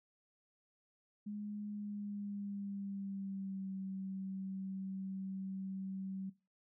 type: tone with pitch glide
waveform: sine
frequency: 207.7 to 191.57 Hz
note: G#3 to G3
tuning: 0 to -40 cents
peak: -40 dBFS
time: 1.26-6.3 s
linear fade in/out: 10 ms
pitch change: -140 cents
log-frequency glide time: 1.69-3.71 s
effects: noise-tail reverb RT60 0.3 s tail -19 dB re dry